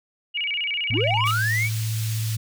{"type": "tone with vibrato", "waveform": "sine", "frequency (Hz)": 2558, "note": "D#7", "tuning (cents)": 47, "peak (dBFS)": -23, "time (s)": [0.34, 1.32], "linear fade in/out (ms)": 20, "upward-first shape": "square", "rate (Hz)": 15, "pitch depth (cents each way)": 200}
{"type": "tone", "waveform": "sine", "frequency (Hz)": 110.5, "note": "A2", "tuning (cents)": 8, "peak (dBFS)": -23, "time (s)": [0.9, 2.37], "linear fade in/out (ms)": 5}
{"type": "linear sweep", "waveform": "triangle", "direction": "up", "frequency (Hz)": [171.9, 2358], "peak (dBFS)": -20, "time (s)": [0.91, 1.7], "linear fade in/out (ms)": 50}
{"type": "high-pass noise", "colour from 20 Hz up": "pink", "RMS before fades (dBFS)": -35, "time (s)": [1.25, 2.37], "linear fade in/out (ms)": 20, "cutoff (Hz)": 3100, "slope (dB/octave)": 12}
{"effects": []}